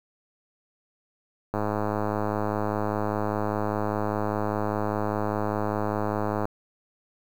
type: click train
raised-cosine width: 1 ms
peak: -13 dBFS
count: 517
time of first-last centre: 1.54-6.454 s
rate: 105 Hz
effects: 7-bit